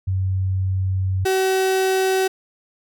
sine / 35% pulse tone pair in turn, 94.5 / 379.3 Hz, F#2 / F#4, +37 / +43 cents, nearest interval 2 octaves, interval 2406 cents, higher second, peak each -18 / -15 dBFS, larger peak second, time 0.07-1.25 / 1.25-2.28 s, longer first, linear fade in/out 10 ms, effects none

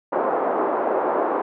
pink band-pass noise, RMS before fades -22 dBFS, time 0.12-1.42 s, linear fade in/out 10 ms, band 350 to 1100 Hz, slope 24 dB/octave, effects none

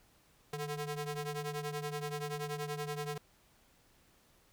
sawtooth ring-modulated tone, 294.5 Hz, D4, 5 cents sharp, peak -30 dBFS, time 0.53-3.18 s, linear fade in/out 5 ms, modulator 142 Hz, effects pink hiss -67 dBFS RMS until 4.52 s

